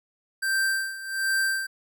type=tone with tremolo; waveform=square; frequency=1568 Hz; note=G6; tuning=in tune; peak=-22 dBFS; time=0.42-1.67 s; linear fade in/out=10 ms; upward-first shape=sine; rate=1.3 Hz; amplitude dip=80%; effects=none